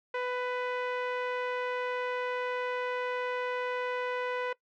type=tone with low-pass filter; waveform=sawtooth; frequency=497.6 Hz; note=B4; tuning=13 cents sharp; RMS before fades=-33 dBFS; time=0.14-4.53 s; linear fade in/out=5 ms; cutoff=2100 Hz; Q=1.5; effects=noise-tail reverb RT60 0.1 s tail -21 dB re dry